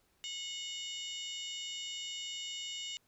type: harmonic tone with a mistuned harmonic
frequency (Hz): 733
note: F#5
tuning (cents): -16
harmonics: 3 / 4 / 5 / 6 / 7 / 8 / 9 / 10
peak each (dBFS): -50 / -41 / -47 / -56 / -56 / -53 / -58 / -48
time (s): 0.24-2.97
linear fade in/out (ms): 0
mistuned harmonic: 3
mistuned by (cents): -17
effects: pink hiss -73 dBFS RMS until 3.07 s